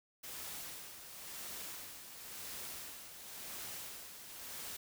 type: noise with tremolo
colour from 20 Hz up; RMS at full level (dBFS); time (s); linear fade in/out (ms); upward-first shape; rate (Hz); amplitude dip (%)
white; -45; 0.23-4.77; 10; sine; 0.95; 55
effects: none